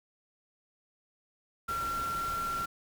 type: tone in noise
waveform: sine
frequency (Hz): 1366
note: F6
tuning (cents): -39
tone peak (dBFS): -31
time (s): 1.68-2.66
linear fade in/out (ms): 10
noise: pink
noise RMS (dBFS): -42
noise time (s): 1.68-2.66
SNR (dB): +8
effects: none